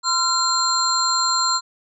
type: tone cluster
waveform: sine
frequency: 1030 / 1360 / 4169 / 7340 Hz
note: C6 / F6 / C8 / A#8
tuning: -28 / -46 / -7 / -28 cents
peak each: -23 / -23 / -21 / -24 dBFS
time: 0.03-1.61 s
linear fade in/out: 50 ms
effects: none